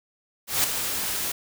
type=noise with ADSR envelope; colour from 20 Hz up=white; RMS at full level=-20 dBFS; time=0.47-1.32 s; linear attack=170 ms; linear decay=3 ms; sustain=-8 dB; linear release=5 ms; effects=none